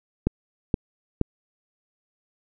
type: click train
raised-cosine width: 3 ms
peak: -7 dBFS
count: 3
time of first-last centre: 0.27-1.213 s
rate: 2.12 Hz
effects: none